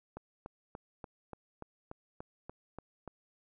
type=click train; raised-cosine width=1 ms; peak=-29 dBFS; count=11; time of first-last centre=0.17-3.077 s; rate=3.44 Hz; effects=none